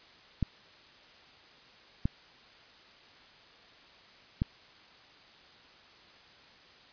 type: clicks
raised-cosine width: 5 ms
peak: -15 dBFS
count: 3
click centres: 0.427 / 2.055 / 4.419 s
effects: white hiss -56 dBFS RMS until 6.92 s + resampled to 11025 Hz